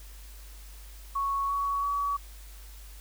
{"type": "tone with pitch steps", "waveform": "sine", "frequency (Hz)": [1108.7, 1122.2, 1135.9], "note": ["C#6", "C#6", "C#6"], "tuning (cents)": [0, 21, 42], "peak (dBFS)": -26, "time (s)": [1.15, 2.17], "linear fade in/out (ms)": 10, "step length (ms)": 340, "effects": ["added 50 Hz sine -44 dBFS peak until 3 s", "white hiss -53 dBFS RMS until 3 s"]}